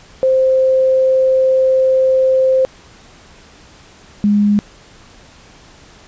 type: tone pair in turn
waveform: sine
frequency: 523.3 / 206.1 Hz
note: C5 / G#3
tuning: 0 / -13 cents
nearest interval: octave + major third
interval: 1613 cents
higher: first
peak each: -9 dBFS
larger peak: neither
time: 0.23-2.65 / 4.24-4.59 s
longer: first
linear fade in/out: 0 ms
effects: pink hiss -43 dBFS RMS until 6.07 s + resampled to 16000 Hz